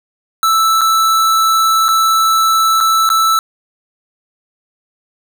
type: tone with dropouts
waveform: square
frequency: 1318.5 Hz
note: E6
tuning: in tune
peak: -10 dBFS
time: 0.43-3.39 s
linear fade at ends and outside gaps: 1 ms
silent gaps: 0.81-0.815 / 1.883-1.888 / 2.804-2.809 / 3.091-3.101 s
effects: none